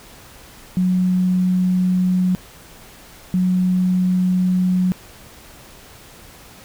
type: tone pair in turn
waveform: sine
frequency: 183 / 183 Hz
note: F#3 / F#3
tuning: -19 / -19 cents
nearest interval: unison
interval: 0 cents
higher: neither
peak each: -14 dBFS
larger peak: neither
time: 0.77-2.35 / 3.34-4.92 s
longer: neither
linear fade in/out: 0 ms
effects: pink hiss -43 dBFS RMS until 6.64 s